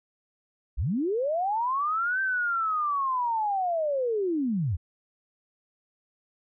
sine linear two-way sweep, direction up then down, 39 to 1568 to 71.9 Hz, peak -24 dBFS, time 0.77-4.77 s, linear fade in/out 20 ms, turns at 2.21 s, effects none

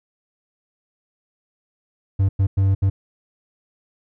triangle tone bursts at uneven times, 97.1 Hz, G2, 16 cents flat, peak -12 dBFS, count 4, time 2.19-2.29 / 2.39-2.47 / 2.57-2.75 / 2.82-2.9 s, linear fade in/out 10 ms, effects none

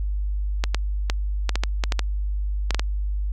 clicks, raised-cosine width 0.2 ms, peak -6 dBFS, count 12, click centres 0.639 / 0.746 / 1.099 / 1.493 / 1.556 / 1.636 / 1.838 / 1.922 / 1.993 / 2.707 / 2.746 / 2.795 s, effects added 50 Hz sine -22 dBFS peak until 3.32 s

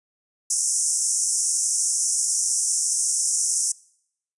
white band-pass noise, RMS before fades -23 dBFS, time 0.5-3.72 s, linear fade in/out 5 ms, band 5500 to 10000 Hz, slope 96 dB/octave, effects noise-tail reverb RT60 0.7 s tail -23 dB re dry + resampled to 24000 Hz

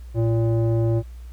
square tone with low-pass filter, 114.4 Hz, A#2, 32 cents flat, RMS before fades -20 dBFS, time 0.14-1.03 s, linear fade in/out 50 ms, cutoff 490 Hz, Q 1.9, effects added 60 Hz sine -35 dBFS peak until 1.32 s + pink hiss -57 dBFS RMS until 1.32 s

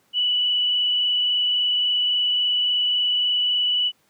sine tone with frequency modulation, 2959 Hz, F#7, 1 cent flat, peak -18 dBFS, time 0.13-3.92 s, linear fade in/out 50 ms, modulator 23.6 Hz, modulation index 1.3, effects pink hiss -63 dBFS RMS until 4.09 s + high-pass 150 Hz 12 dB/octave

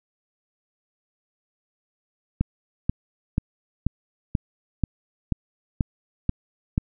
click train, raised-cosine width 5 ms, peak -8 dBFS, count 10, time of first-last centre 2.41-6.779 s, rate 2.06 Hz, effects none

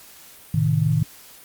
sine chord, A diminished, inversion none, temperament equal, 110 / 130.81 / 155.56 Hz, A2 / C3 / Eb3, 0 / 0 / 0 cents, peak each -22 / -24 / -19 dBFS, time 0.54-1.03 s, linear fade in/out 5 ms, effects white hiss -46 dBFS RMS until 1.44 s + Opus 48 kbps

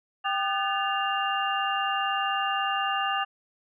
sine tone cluster, 785 / 1215 / 1521 / 1726 / 2798 Hz, G5 / D#6 / F#6 / A6 / F7, +2 / -42 / +47 / -34 / +3 cents, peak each -29 / -29 / -36 / -34 / -31 dBFS, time 0.24-3.25 s, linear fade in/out 20 ms, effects none

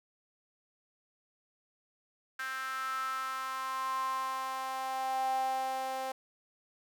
sawtooth tone with high-pass filter sweep, 263 Hz, C4, 9 cents sharp, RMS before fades -35 dBFS, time 2.39-6.12 s, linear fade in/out 5 ms, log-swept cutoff 1500 to 660 Hz, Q 8.3, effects none

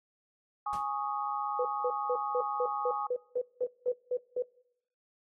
sine chord, Ab suspended fourth, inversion none, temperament equal, 830.6 / 1108.7 / 1244.5 Hz, Ab5 / Db6 / Eb6, 0 / 0 / 0 cents, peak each -34 / -36 / -36 dBFS, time 0.66-3.07 s, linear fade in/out 5 ms
pink noise with exponential decay, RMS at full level -43 dBFS, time 0.73-0.89 s, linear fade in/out 1 ms, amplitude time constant 33 ms
sine tone bursts, 496.2 Hz, B4, 8 cents sharp, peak -27 dBFS, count 12, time 1.59-4.424 s, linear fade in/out 5 ms, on 62 ms, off 190 ms
effects noise-tail reverb RT60 0.8 s tail -24 dB re dry + AAC 32 kbps

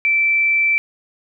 sine tone, 2331 Hz, D7, 14 cents flat, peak -13 dBFS, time 0.05-0.78 s, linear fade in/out 0 ms, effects none

